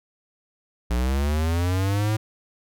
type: linear sweep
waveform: square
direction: up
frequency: 57.7 to 110 Hz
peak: -21 dBFS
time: 0.9-2.17 s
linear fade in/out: 10 ms
effects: none